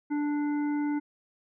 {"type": "harmonic tone", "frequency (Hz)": 293.7, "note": "D4", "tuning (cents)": 0, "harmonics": [1, 3, 5, 7], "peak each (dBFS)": [-26, -39, -45, -47], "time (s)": [0.1, 1], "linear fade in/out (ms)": 20, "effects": []}